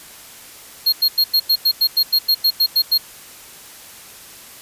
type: tone bursts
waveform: square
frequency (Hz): 4252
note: C8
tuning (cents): +27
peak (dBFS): -12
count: 14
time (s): 0.86-2.98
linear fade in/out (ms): 10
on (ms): 66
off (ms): 92
effects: white hiss -40 dBFS RMS until 4.61 s + resampled to 32000 Hz